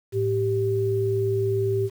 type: tone pair together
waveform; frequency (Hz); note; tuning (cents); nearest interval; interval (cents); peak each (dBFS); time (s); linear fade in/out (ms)
sine; 109.2 / 390.5; A2 / G4; -13 / -7; octave + minor seventh; 2206; -25 / -22; 0.12-1.9; 50
effects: 8-bit